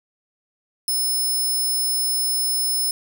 10% pulse tone, 5230 Hz, E8, 15 cents flat, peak -14 dBFS, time 0.88-2.91 s, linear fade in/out 2 ms, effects none

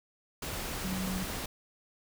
sine tone in noise, 187.1 Hz, F#3, 20 cents sharp, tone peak -33 dBFS, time 0.84-1.24 s, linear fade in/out 5 ms, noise pink, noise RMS -37 dBFS, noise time 0.42-1.46 s, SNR +1 dB, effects none

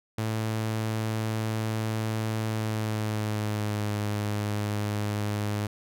sawtooth tone with pitch glide, 110 to 104.31 Hz, A2 to G#2, 0 to +8 cents, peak -23 dBFS, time 0.18-5.67 s, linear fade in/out 5 ms, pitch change -92 cents, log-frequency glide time 2.47-3.92 s, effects none

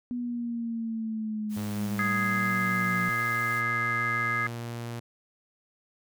sine exponential sweep, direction down, 245.4 to 178.9 Hz, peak -29 dBFS, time 0.11-3.09 s, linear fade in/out 0 ms
white noise, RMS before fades -47 dBFS, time 1.49-3.63 s, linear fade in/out 50 ms
sawtooth tone with pitch glide, 103.83 to 117.9 Hz, G#2 to A#2, 0 to +20 cents, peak -30 dBFS, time 1.56-5 s, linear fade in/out 10 ms, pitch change +220 cents, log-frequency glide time 1.71-2.55 s
harmonic tone, 415.8 Hz, G#4, 2 cents sharp, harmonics 3 / 4 / 5, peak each -30 / -30 / -30 dBFS, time 1.99-4.47 s, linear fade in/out 2 ms
effects none

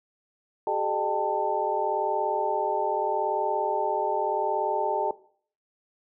sine tone cluster, 384.5 / 425.3 / 607 / 793 / 890 Hz, G4 / G#4 / D#5 / G5 / A5, -33 / +41 / -43 / +20 / +20 cents, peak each -32 / -30 / -31 / -30 / -28 dBFS, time 0.67-5.11 s, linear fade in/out 2 ms, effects noise-tail reverb RT60 0.5 s tail -17 dB re dry

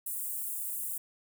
white high-pass noise, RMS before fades -36 dBFS, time 0.06-0.98 s, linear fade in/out 5 ms, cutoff 8100 Hz, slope 48 dB/octave, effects none

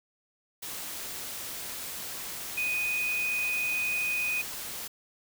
sine tone in noise, 2489 Hz, D#7, in tune, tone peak -27 dBFS, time 2.57-4.42 s, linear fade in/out 10 ms, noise white, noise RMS -38 dBFS, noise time 0.62-4.88 s, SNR +8 dB, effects none

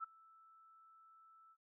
sine tone with ADSR envelope, 1318.5 Hz, E6, in tune, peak -38 dBFS, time 0-1.57 s, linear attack 36 ms, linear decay 11 ms, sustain -24 dB, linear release 56 ms, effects none

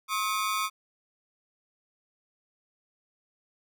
sawtooth ring-modulated tone, 1174.7 Hz, D6, in tune, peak -20 dBFS, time 0.08-0.7 s, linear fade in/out 50 ms, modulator 101 Hz, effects none

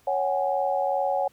sine chord, C# suspended fourth, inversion none, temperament equal with one note detuned, 554.4 / 748.2 / 830.6 Hz, C#5 / F#5 / G#5, 0 / +19 / 0 cents, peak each -26 / -26 / -28 dBFS, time 0.07-1.28 s, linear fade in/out 5 ms, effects pink hiss -61 dBFS RMS until 1.32 s

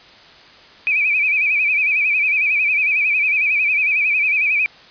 sine tone with vibrato, 2421 Hz, D#7, 48 cents flat, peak -14 dBFS, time 0.87-4.66 s, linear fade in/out 0 ms, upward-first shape sine, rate 11 Hz, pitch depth 100 cents each way, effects white hiss -44 dBFS RMS until 4.9 s + resampled to 11025 Hz

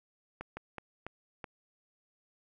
slowing click train, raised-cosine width 0.5 ms, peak -25 dBFS, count 5, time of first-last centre 0.41-1.442 s, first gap 160 ms, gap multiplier 1.33, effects none

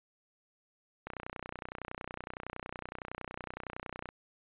click train, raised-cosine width 0.5 ms, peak -24 dBFS, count 94, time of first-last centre 1.07-4.089 s, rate 30.8 Hz, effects resampled to 8000 Hz

